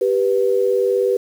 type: tone pair together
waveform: sine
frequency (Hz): 392 / 491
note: G4 / B4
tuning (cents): 0 / -10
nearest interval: major third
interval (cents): 390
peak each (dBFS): -17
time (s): 0.01-1.17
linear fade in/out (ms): 5
effects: 7-bit